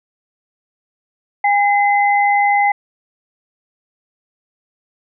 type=tone pair together; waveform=sine; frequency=812.7 / 2048 Hz; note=G#5 / C7; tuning=-38 / -38 cents; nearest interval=octave + major third; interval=1600 cents; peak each=-12 / -17 dBFS; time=1.44-2.72 s; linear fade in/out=5 ms; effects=none